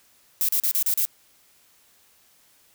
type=noise bursts; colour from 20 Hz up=violet; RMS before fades=-22 dBFS; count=6; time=0.41-1.052 s; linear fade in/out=0 ms; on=77 ms; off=36 ms; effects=white hiss -59 dBFS RMS until 2.74 s

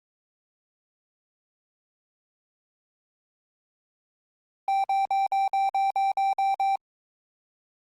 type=tone bursts; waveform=triangle; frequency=782 Hz; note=G5; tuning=4 cents flat; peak=-19 dBFS; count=10; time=4.68-6.757 s; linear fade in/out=2 ms; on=160 ms; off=53 ms; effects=Opus 24 kbps

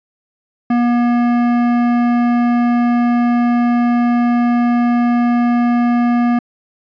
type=tone with hard clipping; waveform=sine; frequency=240 Hz; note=B3; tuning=49 cents flat; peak=-13 dBFS; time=0.7-6.39 s; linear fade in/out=5 ms; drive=14 dB; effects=resampled to 11025 Hz

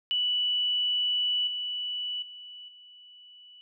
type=tone with level steps; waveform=sine; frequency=2960 Hz; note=F#7; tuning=in tune; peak=-24 / -30 / -42 / -49 dBFS; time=0.11-3.61 s; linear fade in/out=0 ms; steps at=1.47 / 2.22 / 2.68 s; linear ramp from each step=5 ms; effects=none

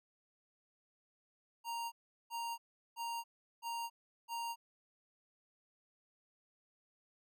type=tone bursts; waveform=square; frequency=932 Hz; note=A#5; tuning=1 cent flat; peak=-39 dBFS; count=5; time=1.64-4.56 s; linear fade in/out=50 ms; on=280 ms; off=380 ms; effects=none

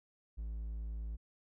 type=tone; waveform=triangle; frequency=55 Hz; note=A1; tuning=in tune; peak=-36 dBFS; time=0.37-1.17 s; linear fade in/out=20 ms; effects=none

